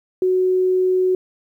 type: tone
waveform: sine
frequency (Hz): 370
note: F#4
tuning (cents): 0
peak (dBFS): -14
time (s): 0.22-1.15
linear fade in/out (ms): 2
effects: 9-bit